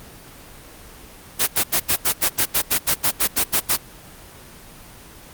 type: noise bursts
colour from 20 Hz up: white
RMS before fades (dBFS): -17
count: 15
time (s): 1.39-3.77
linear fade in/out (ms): 20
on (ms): 84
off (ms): 80
effects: pink hiss -42 dBFS RMS until 5.33 s + Opus 24 kbps